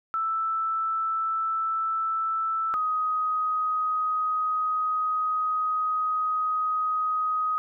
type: tone pair in turn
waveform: sine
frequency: 1321 / 1255.3 Hz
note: E6 / D#6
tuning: +3 / +15 cents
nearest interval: minor second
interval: 88 cents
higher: first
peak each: -24 / -23 dBFS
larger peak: second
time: 0.14-2.74 / 2.74-7.58 s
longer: second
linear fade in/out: 0 ms
effects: none